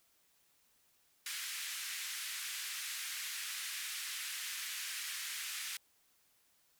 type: band-pass noise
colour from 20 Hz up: pink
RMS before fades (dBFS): -42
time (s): 1.26-5.77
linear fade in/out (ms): 2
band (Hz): 1700 to 14000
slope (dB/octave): 24
effects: white hiss -72 dBFS RMS until 6.79 s